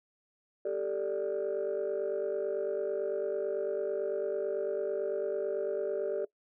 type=chord; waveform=sine; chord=G suspended second; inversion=none; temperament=just; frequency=392 / 441 / 588 Hz; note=G4 / A4 / D5; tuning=0 / +4 / +2 cents; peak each=-33 dBFS; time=0.65-6.25 s; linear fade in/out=5 ms; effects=noise-tail reverb RT60 0.1 s tail -21 dB re dry + tanh soft clip ceiling -25 dBFS